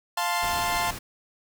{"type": "chord", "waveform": "sawtooth", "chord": "F major", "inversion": "none", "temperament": "equal", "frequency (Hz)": [698.5, 880, 1046.5], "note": ["F5", "A5", "C6"], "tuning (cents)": [0, 0, 0], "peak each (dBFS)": -25, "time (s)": [0.17, 0.91], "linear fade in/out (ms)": 5}
{"type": "noise", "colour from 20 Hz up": "pink", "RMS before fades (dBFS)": -36, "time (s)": [0.42, 0.99], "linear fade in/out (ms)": 10}
{"effects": []}